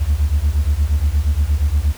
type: beating tone pair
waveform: sine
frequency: 69.1 / 77.6 Hz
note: C#2 / D#2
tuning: -5 / -4 cents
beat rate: 8.5 Hz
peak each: -15 dBFS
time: 0-1.93 s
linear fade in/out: 20 ms
effects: tanh soft clip ceiling -9 dBFS + pink hiss -38 dBFS RMS until 1.97 s